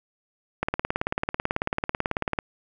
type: click train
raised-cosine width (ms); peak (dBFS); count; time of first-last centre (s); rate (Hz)
0.5; -9; 33; 0.63-2.388; 18.2
effects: none